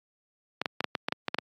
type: clicks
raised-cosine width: 0.3 ms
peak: -11 dBFS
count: 10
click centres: 0.616 / 0.658 / 0.806 / 0.843 / 0.952 / 1.085 / 1.124 / 1.283 / 1.345 / 1.386 s
effects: high-pass 150 Hz 12 dB/octave + AAC 32 kbps